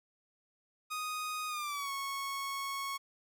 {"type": "tone with pitch glide", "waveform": "sawtooth", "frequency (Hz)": [1244.5, 1102.3], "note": ["D#6", "C#6"], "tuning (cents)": [0, -10], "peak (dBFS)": -32, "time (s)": [0.9, 2.98], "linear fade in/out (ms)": 20, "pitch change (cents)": -210, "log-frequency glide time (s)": [1.48, 1.91], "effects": []}